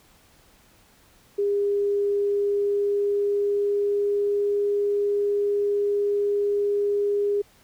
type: tone with pitch glide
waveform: sine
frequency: 405 to 407.8 Hz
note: G#4 to G#4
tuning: -43 to -32 cents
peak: -20 dBFS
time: 1.38-7.42 s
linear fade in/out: 10 ms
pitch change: +11 cents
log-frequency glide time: 2.05-4.57 s
effects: pink hiss -57 dBFS RMS until 7.63 s